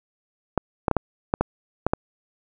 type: clicks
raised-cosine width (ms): 1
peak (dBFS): -5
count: 8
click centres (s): 0.577 / 0.882 / 0.913 / 0.967 / 1.339 / 1.41 / 1.866 / 1.935
effects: none